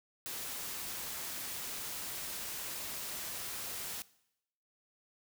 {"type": "noise", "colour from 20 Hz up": "white", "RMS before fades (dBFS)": -41, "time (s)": [0.26, 4.02], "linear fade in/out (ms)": 0, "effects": ["noise-tail reverb RT60 0.8 s tail -20 dB re dry"]}